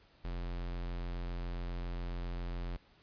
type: tone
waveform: square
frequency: 43.65 Hz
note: F1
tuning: in tune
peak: -37 dBFS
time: 0.24-2.77 s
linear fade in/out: 10 ms
effects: pink hiss -65 dBFS RMS until 3.02 s + resampled to 11025 Hz